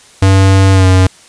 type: tone with pitch glide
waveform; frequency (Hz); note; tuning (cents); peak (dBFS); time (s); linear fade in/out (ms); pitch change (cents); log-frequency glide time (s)
square; 96.3 to 93.23; G2 to F#2; -30 to +14; -5; 0.22-1.07; 5; -56; 0.72-0.86
effects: white hiss -41 dBFS RMS until 1.28 s + resampled to 22050 Hz